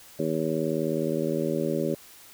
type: harmonic tone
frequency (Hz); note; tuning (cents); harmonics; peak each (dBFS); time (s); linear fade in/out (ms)
79.5; D#2; +38; 2 / 3 / 4 / 5 / 6 / 7; -32 / -31 / -31 / -30 / -35 / -31; 0.19-1.95; 5
effects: white hiss -50 dBFS RMS until 2.33 s